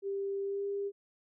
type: tone with pitch glide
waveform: sine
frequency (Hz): 395.2 to 400.5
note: G4 to G4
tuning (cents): +14 to +37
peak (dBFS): -32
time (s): 0.02-0.92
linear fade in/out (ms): 50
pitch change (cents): +23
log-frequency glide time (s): 0.43-0.65
effects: none